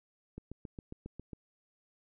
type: click train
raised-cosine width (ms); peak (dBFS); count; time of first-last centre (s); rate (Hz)
3; -30; 8; 0.38-1.332; 7.35
effects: none